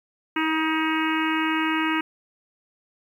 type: harmonic tone with a mistuned harmonic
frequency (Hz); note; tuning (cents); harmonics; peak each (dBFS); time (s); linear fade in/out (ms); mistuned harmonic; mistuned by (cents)
317.3; D#4; +34; 1 / 3 / 4 / 5 / 6 / 7 / 8 / 9; -24 / -29 / -30 / -31 / -32 / -32 / -33 / -34; 0.36-2.01; 5; 4; -15
effects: 9-bit